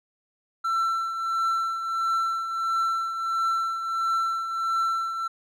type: tone with tremolo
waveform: triangle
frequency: 1342 Hz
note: E6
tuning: 31 cents sharp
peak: -19 dBFS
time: 0.64-5.28 s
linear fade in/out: 10 ms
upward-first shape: triangle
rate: 1.5 Hz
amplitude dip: 60%
effects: none